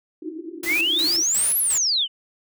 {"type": "band-pass noise", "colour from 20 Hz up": "white", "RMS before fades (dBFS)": -34, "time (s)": [0.22, 1.23], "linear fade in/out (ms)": 5, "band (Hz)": [310, 350], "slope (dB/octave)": 96}
{"type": "noise with tremolo", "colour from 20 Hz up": "white", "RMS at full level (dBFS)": -31, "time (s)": [0.63, 1.78], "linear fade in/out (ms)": 5, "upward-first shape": "square", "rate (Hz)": 2.8, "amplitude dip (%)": 70}
{"type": "exponential two-way sweep", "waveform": "sine", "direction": "up then down", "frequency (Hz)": [1924, 11840, 2913], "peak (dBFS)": -18, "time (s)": [0.65, 2.08], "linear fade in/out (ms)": 50, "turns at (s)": 1.58}
{"effects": []}